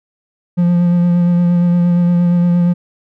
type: tone with vibrato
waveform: triangle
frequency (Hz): 174.61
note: F3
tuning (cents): 0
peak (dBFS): -7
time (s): 0.57-2.74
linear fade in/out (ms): 20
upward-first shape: sine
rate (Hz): 8.6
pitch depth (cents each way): 18
effects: none